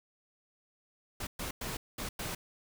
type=noise bursts at uneven times; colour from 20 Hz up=pink; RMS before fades=-38 dBFS; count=5; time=1.2-1.27 / 1.39-1.51 / 1.61-1.77 / 1.98-2.09 / 2.19-2.35 s; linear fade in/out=5 ms; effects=none